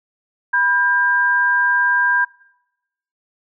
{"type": "tone pair together", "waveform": "sine", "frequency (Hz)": [982.1, 1600], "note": ["B5", "G6"], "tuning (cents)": [-10, 35], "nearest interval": "minor sixth", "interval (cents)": 845, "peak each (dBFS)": [-20, -14], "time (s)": [0.53, 2.25], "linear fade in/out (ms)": 10, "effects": ["noise-tail reverb RT60 0.9 s tail -22 dB re dry"]}